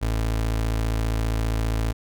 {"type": "tone", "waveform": "30% pulse", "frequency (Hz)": 55, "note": "A1", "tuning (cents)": 0, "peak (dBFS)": -19, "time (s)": [0.01, 1.93], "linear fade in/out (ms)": 20, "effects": []}